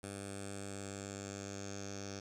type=tone with low-pass filter sweep; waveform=10% pulse; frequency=99.2 Hz; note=G2; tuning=21 cents sharp; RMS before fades=-45 dBFS; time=0.03-2.2 s; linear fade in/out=5 ms; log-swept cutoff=9200 to 6000 Hz; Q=6.4; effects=12-bit